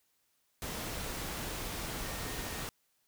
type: tone in noise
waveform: sine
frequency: 1842 Hz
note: A#6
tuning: 21 cents flat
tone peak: -50 dBFS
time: 2.04-2.62 s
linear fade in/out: 0 ms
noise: pink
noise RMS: -39 dBFS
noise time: 0.62-2.69 s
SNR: -14 dB
effects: white hiss -75 dBFS RMS until 3.07 s